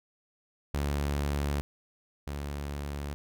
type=tone pair in turn; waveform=sawtooth; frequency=71.7 / 71.7 Hz; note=D2 / D2; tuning=-41 / -41 cents; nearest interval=unison; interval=0 cents; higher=neither; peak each=-24 / -30 dBFS; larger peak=first; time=0.74-1.61 / 2.27-3.14 s; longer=neither; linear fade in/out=0 ms; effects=none